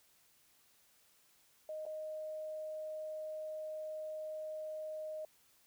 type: tone with dropouts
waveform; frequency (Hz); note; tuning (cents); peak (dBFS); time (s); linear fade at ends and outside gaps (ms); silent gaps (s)
sine; 621; D#5; -3; -40; 1.69-5.25; 2; 1.854-1.863
effects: white hiss -69 dBFS RMS until 5.66 s